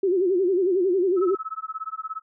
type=tone with vibrato; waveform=sine; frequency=370 Hz; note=F#4; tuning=in tune; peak=-18 dBFS; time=0.03-1.35 s; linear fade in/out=5 ms; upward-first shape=sine; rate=11 Hz; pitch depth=120 cents each way
type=tone with tremolo; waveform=sine; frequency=1297 Hz; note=E6; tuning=28 cents flat; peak=-26 dBFS; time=1.16-2.22 s; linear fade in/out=50 ms; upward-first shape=sine; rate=17 Hz; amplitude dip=100%
effects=none